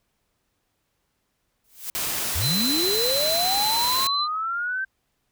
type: noise with exponential growth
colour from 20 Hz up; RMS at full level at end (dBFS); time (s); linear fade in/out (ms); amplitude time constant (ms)
blue; -28; 1.64-1.9; 2; 55
type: noise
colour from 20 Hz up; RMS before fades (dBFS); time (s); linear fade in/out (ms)
white; -27; 1.95-4.07; 0
type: linear sweep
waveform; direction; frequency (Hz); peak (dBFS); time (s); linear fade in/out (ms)
sine; up; 65.3 to 1568; -24; 2.35-4.85; 10
type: tone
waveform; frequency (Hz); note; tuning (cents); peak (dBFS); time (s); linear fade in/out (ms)
sine; 4045; B7; +41; -23; 2.4-4.28; 50
effects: pink hiss -73 dBFS RMS until 5.31 s